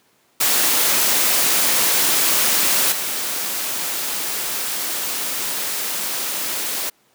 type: noise with level steps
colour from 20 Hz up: white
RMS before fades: -17 / -24 dBFS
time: 0.4-6.9 s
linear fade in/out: 10 ms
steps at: 2.92 s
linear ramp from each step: 2 ms
effects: pink hiss -59 dBFS RMS until 7.14 s + high-pass 200 Hz 12 dB/octave